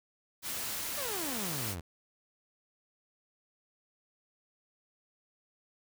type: noise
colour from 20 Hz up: white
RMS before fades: -37 dBFS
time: 0.42-1.76 s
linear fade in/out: 50 ms
type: exponential sweep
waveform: sawtooth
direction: down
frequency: 610 to 78.4 Hz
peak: -34 dBFS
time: 0.97-1.81 s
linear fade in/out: 10 ms
effects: none